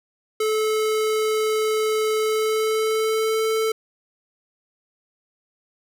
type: tone with pitch glide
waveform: square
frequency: 433.6 to 441.4 Hz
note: A4 to A4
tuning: -25 to +5 cents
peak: -20 dBFS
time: 0.4-3.72 s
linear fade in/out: 5 ms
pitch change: +30 cents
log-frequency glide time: 2.16-3.45 s
effects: none